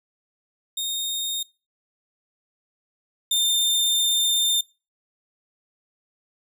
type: tone pair in turn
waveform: sawtooth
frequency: 3688 / 3608 Hz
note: A#7 / A7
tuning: -19 / +43 cents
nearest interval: unison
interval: 38 cents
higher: first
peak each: -22 / -16 dBFS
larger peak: second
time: 0.77-1.43 / 3.31-4.61 s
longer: second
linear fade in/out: 5 ms
effects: noise-tail reverb RT60 0.3 s tail -23 dB re dry